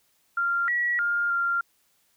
sine tone with pitch steps, 1389 / 1927 / 1408 / 1388 Hz, F6 / B6 / F6 / F6, -10 / -43 / +14 / -11 cents, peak -22 dBFS, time 0.37-1.61 s, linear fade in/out 5 ms, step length 310 ms, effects white hiss -67 dBFS RMS until 2.16 s

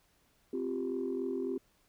sine chord, C suspended fourth, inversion none, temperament just, 261.6 / 348.8 / 392.4 Hz, C4 / F4 / G4, 0 / -2 / +2 cents, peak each -36 / -37 / -35 dBFS, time 0.53-1.58 s, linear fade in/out 5 ms, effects tanh soft clip ceiling -25 dBFS + pink hiss -70 dBFS RMS until 1.88 s

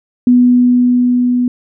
sine tone with level ramp, 246.6 Hz, B3, 2 cents flat, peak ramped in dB -4 to -10 dBFS, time 0.27-1.48 s, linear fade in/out 2 ms, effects none

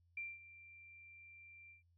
sine tone with ADSR envelope, 2363 Hz, D7, 10 cents sharp, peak -40 dBFS, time 0.17-1.83 s, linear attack 4 ms, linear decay 210 ms, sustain -16 dB, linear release 130 ms, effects added 86 Hz sine -70 dBFS peak until 1.97 s

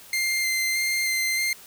sawtooth tone with vibrato, 2093 Hz, C7, in tune, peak -19 dBFS, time 0.13-1.53 s, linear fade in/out 2 ms, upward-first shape square, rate 1.6 Hz, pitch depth 10 cents each way, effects white hiss -47 dBFS RMS until 1.66 s

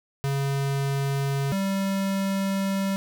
square tone pair in turn, 138.5 / 194.85 Hz, C#3 / G3, -1 / -10 cents, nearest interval tritone, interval 591 cents, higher second, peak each -24 / -24 dBFS, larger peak neither, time 0.24-1.52 / 1.52-2.96 s, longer second, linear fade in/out 0 ms, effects none

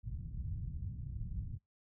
white low-pass noise, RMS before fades -41 dBFS, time 0.03-1.59 s, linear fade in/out 50 ms, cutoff 120 Hz, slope 24 dB/octave, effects noise-tail reverb RT60 0.2 s tail -25 dB re dry

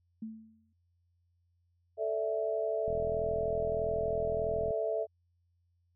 sine tone with exponential decay, 221 Hz, A3, 8 cents sharp, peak -35 dBFS, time 0.22-0.73 s, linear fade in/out 5 ms, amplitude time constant 110 ms
sine chord, A suspended fourth, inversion none, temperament equal, 440 / 587.3 / 659.3 Hz, A4 / D5 / E5, 0 / 0 / 0 cents, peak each -34 / -37 / -32 dBFS, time 1.97-5.07 s, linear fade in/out 50 ms
click train, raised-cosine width 5 ms, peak -30 dBFS, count 77, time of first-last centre 2.88-4.707 s, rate 41.6 Hz
effects added 87 Hz sine -70 dBFS peak until 5.95 s

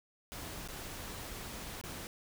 pink noise with dropouts, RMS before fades -44 dBFS, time 0.32-2.07 s, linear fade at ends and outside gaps 0 ms, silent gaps 0.676-0.686 / 1.813-1.838 s, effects none

